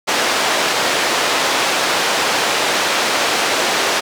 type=band-pass noise; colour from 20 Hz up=pink; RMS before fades=-17 dBFS; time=0.07-4.01 s; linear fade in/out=20 ms; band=470 to 6100 Hz; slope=12 dB/octave; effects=none